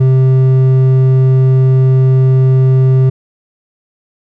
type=tone with hard clipping; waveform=sine; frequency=130.81 Hz; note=C3; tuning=in tune; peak=-7 dBFS; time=0-3.1 s; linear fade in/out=10 ms; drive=6 dB; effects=none